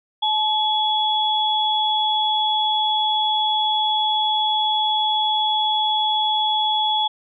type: tone pair together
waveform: sine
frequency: 860 / 3373 Hz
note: A5 / G#7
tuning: -40 / +26 cents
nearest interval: 2 octaves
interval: 2366 cents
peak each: -20 dBFS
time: 0.22-7.08 s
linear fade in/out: 10 ms
effects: none